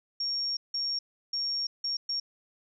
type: tone bursts at uneven times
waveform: sine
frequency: 5540 Hz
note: F8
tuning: 15 cents flat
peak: -28 dBFS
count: 5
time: 0.2-0.57 / 0.74-0.99 / 1.33-1.67 / 1.84-1.97 / 2.09-2.2 s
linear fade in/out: 5 ms
effects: none